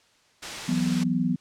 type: noise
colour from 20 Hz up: white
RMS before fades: -33 dBFS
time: 0.42-1.04 s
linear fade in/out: 10 ms
type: chord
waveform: sine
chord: E suspended second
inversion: none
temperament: just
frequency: 164.81 / 185.42 / 247.2 Hz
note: E3 / F#3 / B3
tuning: 0 / +4 / +2 cents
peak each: -28 / -26 / -25 dBFS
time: 0.68-1.36 s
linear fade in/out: 10 ms
effects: white hiss -61 dBFS RMS until 1.4 s + low-pass 6000 Hz 12 dB/octave